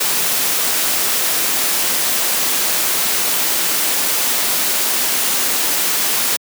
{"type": "noise", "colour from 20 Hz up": "white", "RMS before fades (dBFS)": -17, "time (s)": [0, 6.37], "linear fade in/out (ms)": 10, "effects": ["high-pass 200 Hz 12 dB/octave"]}